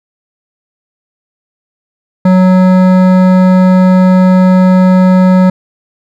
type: tone with hard clipping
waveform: sine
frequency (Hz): 185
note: F#3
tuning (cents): 0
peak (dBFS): -5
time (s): 2.25-5.5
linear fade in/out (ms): 5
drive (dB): 14
effects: none